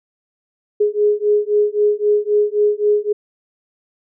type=beating tone pair; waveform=sine; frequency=415.3 / 419.1 Hz; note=G#4 / G#4; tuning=0 / +16 cents; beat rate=3.8 Hz; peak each=-16 dBFS; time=0.8-3.13 s; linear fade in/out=10 ms; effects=none